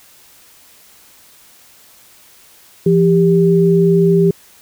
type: tone pair together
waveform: sine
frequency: 170.2 / 395.8 Hz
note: F3 / G4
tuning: -44 / +17 cents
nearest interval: octave + minor third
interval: 1461 cents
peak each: -11 dBFS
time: 2.86-4.31 s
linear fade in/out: 5 ms
effects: white hiss -46 dBFS RMS until 4.61 s